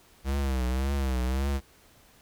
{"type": "tone with vibrato", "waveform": "square", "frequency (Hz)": 66, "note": "C2", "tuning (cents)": 16, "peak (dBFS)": -26, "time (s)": [0.24, 1.61], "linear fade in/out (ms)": 50, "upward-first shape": "triangle", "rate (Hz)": 1.8, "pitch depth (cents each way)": 120, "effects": ["pink hiss -58 dBFS RMS until 2.21 s"]}